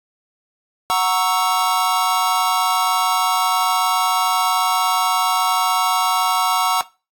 square chord, F# dominant seventh, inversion none, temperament equal, 740 / 932.3 / 1108.7 / 1318.5 Hz, F#5 / A#5 / C#6 / E6, 0 / 0 / 0 / 0 cents, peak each -22 dBFS, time 0.9-6.81 s, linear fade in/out 0 ms, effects noise-tail reverb RT60 0.3 s tail -19 dB re dry + AAC 64 kbps

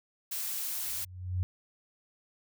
blue noise, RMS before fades -35 dBFS, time 0.31-1.05 s, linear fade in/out 10 ms
sine tone with exponential growth, 91 Hz, F#2, 28 cents flat, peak -25 dBFS, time 0.78-1.43 s, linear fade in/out 0 ms, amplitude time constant 140 ms
effects none

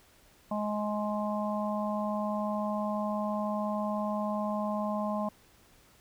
harmonic tone, 209.8 Hz, G#3, 18 cents sharp, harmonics 1 / 3 / 4 / 5, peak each -32 / -34 / -38 / -37 dBFS, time 0.51-5.29 s, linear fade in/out 5 ms, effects pink hiss -61 dBFS RMS until 6 s

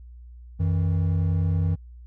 triangle tone pair together, 90.3 / 160.29 Hz, F#2 / E3, -42 / -48 cents, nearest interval minor seventh, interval 994 cents, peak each -19 / -24 dBFS, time 0.59-1.76 s, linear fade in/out 20 ms, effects added 60 Hz sine -41 dBFS peak until 2.06 s

